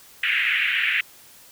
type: band-pass noise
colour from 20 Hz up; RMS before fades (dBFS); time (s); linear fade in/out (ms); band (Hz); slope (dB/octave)
white; -22; 0.23-1.01; 5; 1600 to 2800; 48
effects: white hiss -49 dBFS RMS until 1.51 s